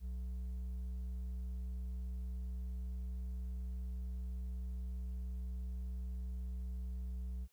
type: tone with hard clipping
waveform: sine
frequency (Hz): 61.74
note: B1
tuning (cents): 0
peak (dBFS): -40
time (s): 0-7.48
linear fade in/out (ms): 50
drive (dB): 4
effects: white hiss -75 dBFS RMS until 7.52 s